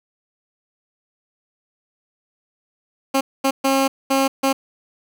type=tone bursts at uneven times; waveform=15% pulse; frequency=270 Hz; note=C#4; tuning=45 cents flat; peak=-9 dBFS; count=5; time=3.14-3.21 / 3.44-3.51 / 3.64-3.88 / 4.1-4.28 / 4.43-4.53 s; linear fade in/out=10 ms; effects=none